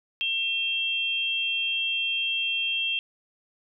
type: tone pair together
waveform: sine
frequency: 2701 / 3212 Hz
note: E7 / G7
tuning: +42 / +41 cents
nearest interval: minor third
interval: 299 cents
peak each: -27 dBFS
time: 0.21-2.99 s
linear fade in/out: 0 ms
effects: none